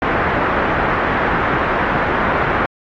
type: low-pass noise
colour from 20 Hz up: white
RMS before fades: -17 dBFS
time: 0.02-2.66 s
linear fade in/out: 2 ms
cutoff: 1700 Hz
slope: 24 dB/octave
effects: AAC 48 kbps